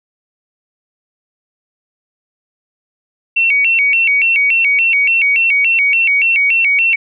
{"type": "tone with vibrato", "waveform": "sine", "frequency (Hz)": 2467, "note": "D#7", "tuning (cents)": -15, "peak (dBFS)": -9, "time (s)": [3.36, 6.96], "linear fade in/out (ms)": 10, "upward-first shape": "square", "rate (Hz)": 3.5, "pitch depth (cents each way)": 160, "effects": []}